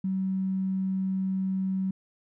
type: tone with tanh clipping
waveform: triangle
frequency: 190 Hz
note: F#3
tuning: 46 cents sharp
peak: -25 dBFS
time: 0.04-1.91 s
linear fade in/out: 5 ms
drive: 3 dB
effects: none